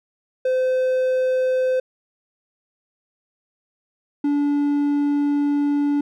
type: tone pair in turn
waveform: triangle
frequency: 514 / 288.5 Hz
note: C5 / D4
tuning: -31 / -31 cents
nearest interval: minor seventh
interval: 1000 cents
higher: first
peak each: -15 dBFS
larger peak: neither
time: 0.45-1.8 / 4.24-6.01 s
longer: second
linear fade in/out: 5 ms
effects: none